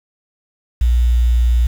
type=tone with quantisation; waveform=sine; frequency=59.6 Hz; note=A#1; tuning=39 cents sharp; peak=-10 dBFS; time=0.81-1.67 s; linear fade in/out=5 ms; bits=6; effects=none